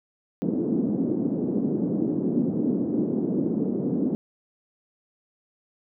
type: band-pass noise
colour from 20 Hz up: white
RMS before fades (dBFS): -25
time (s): 0.42-4.15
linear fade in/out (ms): 0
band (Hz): 190 to 320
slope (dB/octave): 24
effects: none